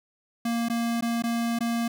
square tone with dropouts, 233.1 Hz, A#3, in tune, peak -25 dBFS, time 0.45-1.88 s, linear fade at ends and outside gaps 5 ms, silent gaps 0.686-0.698 / 1.01-1.023 / 1.223-1.237 / 1.589-1.606 s, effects none

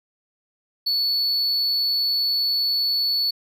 triangle tone, 4435 Hz, C#8, in tune, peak -18 dBFS, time 0.86-3.31 s, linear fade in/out 10 ms, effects none

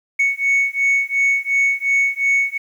sine beating tone pair, 2217 / 2219.8 Hz, C#7 / C#7, 0 / +2 cents, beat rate 2.8 Hz, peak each -16 dBFS, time 0.19-2.58 s, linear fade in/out 10 ms, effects tanh soft clip ceiling -11 dBFS + 8-bit

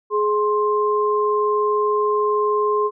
sine tone pair together, 420 / 1053.5 Hz, G#4 / C6, +19 / +12 cents, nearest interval octave + major third, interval 1593 cents, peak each -18 / -20 dBFS, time 0.1-2.91 s, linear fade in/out 50 ms, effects none

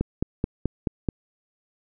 click train, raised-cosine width 3 ms, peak -10 dBFS, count 6, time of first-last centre 0.01-1.088 s, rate 4.64 Hz, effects none

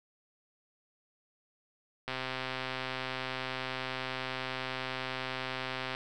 click train, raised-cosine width 0.3 ms, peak -19 dBFS, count 504, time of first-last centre 2.08-5.949 s, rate 130 Hz, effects none

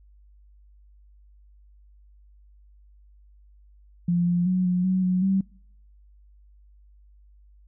sine tone with pitch steps, 173.9 / 175 / 183.8 / 179.9 / 186.5 / 183 / 192.5 Hz, F3 / F3 / F#3 / F#3 / F#3 / F#3 / G3, -7 / +4 / -11 / -48 / +14 / -19 / -31 cents, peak -19 dBFS, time 4.08-5.41 s, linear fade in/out 5 ms, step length 190 ms, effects noise-tail reverb RT60 0.7 s tail -26 dB re dry + added 50 Hz sine -51 dBFS peak until 7.67 s

